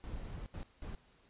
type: noise bursts at uneven times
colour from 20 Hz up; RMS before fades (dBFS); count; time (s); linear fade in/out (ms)
brown; -43; 3; 0.04-0.46 / 0.54-0.63 / 0.82-0.95; 0
effects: pink hiss -67 dBFS RMS until 1.29 s + resampled to 8000 Hz